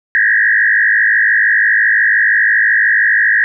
sine tone with frequency modulation, 1767 Hz, A6, 7 cents sharp, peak -8 dBFS, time 0.15-3.44 s, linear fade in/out 0 ms, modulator 52.9 Hz, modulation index 3, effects none

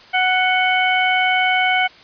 harmonic tone with a mistuned harmonic, 740 Hz, F#5, in tune, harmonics 1 / 2 / 3 / 4, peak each -18 / -21 / -18 / -24 dBFS, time 0.13-1.88 s, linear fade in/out 20 ms, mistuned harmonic 4, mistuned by +46 cents, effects white hiss -44 dBFS RMS until 2.03 s + resampled to 11025 Hz

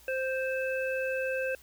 harmonic tone, 523.3 Hz, C5, in tune, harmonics 1 / 3 / 5, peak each -30 / -35 / -37 dBFS, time 0.08-1.55 s, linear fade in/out 2 ms, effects added 60 Hz sine -60 dBFS peak until 1.62 s + white hiss -57 dBFS RMS until 1.62 s

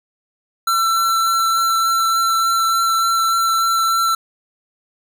square tone with vibrato, 1345 Hz, E6, 34 cents sharp, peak -15 dBFS, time 0.67-4.15 s, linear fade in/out 5 ms, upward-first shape sine, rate 3.4 Hz, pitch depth 9 cents each way, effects none

